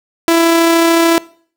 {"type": "tone with amplitude modulation", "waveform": "sawtooth", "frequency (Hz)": 333.1, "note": "E4", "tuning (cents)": 18, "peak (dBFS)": -3, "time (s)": [0.28, 1.18], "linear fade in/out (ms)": 0, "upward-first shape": "sine", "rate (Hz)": 33.6, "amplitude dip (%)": 25, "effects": ["noise-tail reverb RT60 0.5 s tail -22 dB re dry"]}